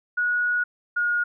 sine tone pair in turn, 1457 / 1435.3 Hz, F#6 / F6, -27 / +47 cents, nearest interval unison, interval 26 cents, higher first, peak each -20 dBFS, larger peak neither, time 0.17-0.64 / 0.96-1.24 s, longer first, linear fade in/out 10 ms, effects none

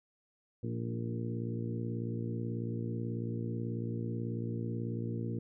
harmonic tone with a mistuned harmonic, 58.27 Hz, A#1, in tune, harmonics 2 / 3 / 4 / 5 / 6 / 7 / 8, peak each -36 / -43 / -40 / -46 / -44 / -50 / -47 dBFS, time 0.63-5.39 s, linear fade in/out 5 ms, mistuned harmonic 6, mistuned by -25 cents, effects none

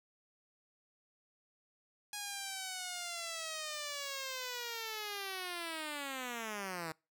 5% pulse linear sweep, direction down, 830 to 156.3 Hz, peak -28 dBFS, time 2.13-6.92 s, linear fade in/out 2 ms, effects noise-tail reverb RT60 0.3 s tail -26 dB re dry

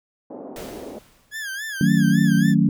pink band-pass noise, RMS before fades -36 dBFS, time 0.3-0.99 s, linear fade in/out 5 ms, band 240 to 680 Hz, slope 24 dB/octave
pink noise with exponential decay, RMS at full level -36 dBFS, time 0.56-1.71 s, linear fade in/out 2 ms, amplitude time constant 250 ms
40% pulse tone with vibrato, 1661.2 Hz, G#6, in tune, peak -27 dBFS, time 1.31-2.55 s, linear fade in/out 50 ms, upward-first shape sine, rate 3.6 Hz, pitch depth 120 cents each way
sine chord, D# half-diminished seventh, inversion none, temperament equal with one note detuned, 155.56 / 185 / 222.2 / 277.2 Hz, D#3 / F#3 / A3 / C#4, 0 / 0 / +17 / 0 cents, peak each -20 / -18 / -19 / -22 dBFS, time 1.81-2.69 s, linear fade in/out 2 ms
effects none

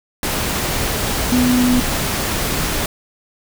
sine tone in noise, 248.6 Hz, B3, 12 cents sharp, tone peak -12 dBFS, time 1.32-1.8 s, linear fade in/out 2 ms, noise pink, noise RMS -20 dBFS, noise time 0.23-2.86 s, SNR +5 dB, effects none

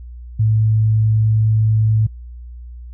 sine tone, 109.4 Hz, A2, 9 cents flat, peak -11 dBFS, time 0.39-2.07 s, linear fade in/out 10 ms, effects added 60 Hz sine -31 dBFS peak until 2.93 s

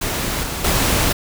pink noise with level steps, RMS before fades -22 / -25 / -17 dBFS, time 0.01-1.13 s, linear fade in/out 10 ms, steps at 0.43 / 0.64 s, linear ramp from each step 5 ms, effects none

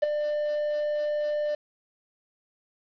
triangle tone with ADSR envelope, 596 Hz, D5, 25 cents sharp, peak -14 dBFS, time 0.02-1.55 s, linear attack 13 ms, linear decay 11 ms, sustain -9 dB, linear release 5 ms, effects resampled to 11025 Hz + 8-bit

